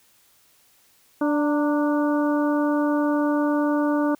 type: harmonic tone with a mistuned harmonic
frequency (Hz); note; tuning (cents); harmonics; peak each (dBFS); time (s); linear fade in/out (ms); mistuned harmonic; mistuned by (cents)
293.7; D4; 0; 1 / 2 / 3 / 4 / 5; -20 / -26 / -30 / -32 / -34; 1.21-4.15; 5; 3; +54
effects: white hiss -59 dBFS RMS until 4.19 s